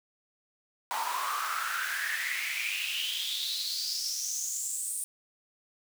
pink noise with high-pass filter sweep, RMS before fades -33 dBFS, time 0.91-5.04 s, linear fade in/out 0 ms, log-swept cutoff 900 to 9200 Hz, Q 7.2, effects none

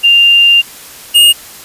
sine / square tone pair in turn, 2794 / 2844 Hz, F7 / F7, 0 / +31 cents, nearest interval unison, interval 31 cents, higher second, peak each -3 dBFS, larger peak neither, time 0.03-0.62 / 1.14-1.33 s, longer first, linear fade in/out 20 ms, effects white hiss -32 dBFS RMS until 1.64 s + resampled to 32000 Hz

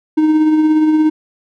triangle tone with tremolo, 310 Hz, D#4, 6 cents flat, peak -5 dBFS, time 0.17-1.1 s, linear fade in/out 10 ms, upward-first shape triangle, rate 17 Hz, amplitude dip 40%, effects none

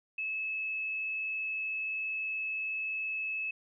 sine tone with frequency modulation, 2597 Hz, E7, 26 cents flat, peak -32 dBFS, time 0.18-3.51 s, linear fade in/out 5 ms, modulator 21.2 Hz, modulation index 0.44, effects none

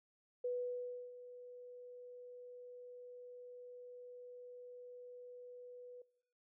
sine tone with ADSR envelope, 492.9 Hz, B4, 3 cents flat, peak -35 dBFS, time 0.44-6.02 s, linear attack 7 ms, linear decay 670 ms, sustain -15 dB, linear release 4 ms, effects noise-tail reverb RT60 0.7 s tail -21 dB re dry

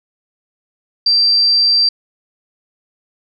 sine tone, 4699 Hz, D8, in tune, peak -9 dBFS, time 1.06-1.89 s, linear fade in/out 5 ms, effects none

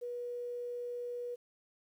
sine tone with quantisation, 485 Hz, B4, 31 cents flat, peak -37 dBFS, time 0.01-1.36 s, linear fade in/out 20 ms, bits 11, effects none

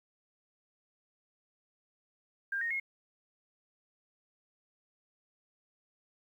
sine tone with pitch steps, 1598 / 1856.9 / 2158 Hz, G6 / A#6 / C#7, +33 / -7 / -47 cents, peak -31 dBFS, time 2.52-2.799 s, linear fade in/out 5 ms, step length 93 ms, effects 11-bit

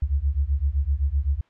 sine beating tone pair, 66.5 / 74.3 Hz, C2 / D2, +29 / +21 cents, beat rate 7.8 Hz, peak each -23 dBFS, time 0.02-1.41 s, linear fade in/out 5 ms, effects white hiss -61 dBFS RMS until 1.49 s + low-pass 2000 Hz 12 dB/octave

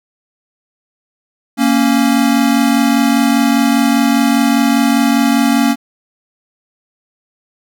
square tone pair together, 232.2 / 277.2 Hz, A#3 / C#4, -7 / 0 cents, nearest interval minor third, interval 307 cents, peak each -13 dBFS, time 1.57-5.76 s, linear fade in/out 50 ms, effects none

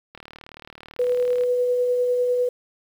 click train, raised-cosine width 0.3 ms, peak -24 dBFS, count 50, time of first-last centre 0.15-1.436 s, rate 38.1 Hz
sine tone with tremolo, 493.9 Hz, B4, in tune, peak -17 dBFS, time 0.99-2.49 s, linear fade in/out 5 ms, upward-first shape sine, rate 10 Hz, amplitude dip 25%
effects 8-bit

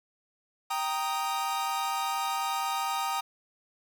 45% pulse chord, Eb major, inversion first, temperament equal, 784 / 932.3 / 1244.5 Hz, G5 / Bb5 / Eb6, 0 / 0 / 0 cents, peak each -33 dBFS, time 0.7-3.21 s, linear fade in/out 10 ms, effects 11-bit

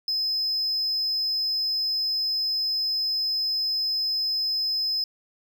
triangle tone, 5100 Hz, D#8, 42 cents sharp, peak -22 dBFS, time 0.08-5.04 s, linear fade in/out 2 ms, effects none

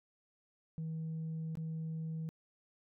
sine tone with dropouts, 160.4 Hz, E3, 47 cents flat, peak -35 dBFS, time 0.78-2.29 s, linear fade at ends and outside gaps 0 ms, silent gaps 1.554-1.572 s, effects tanh soft clip ceiling -35 dBFS

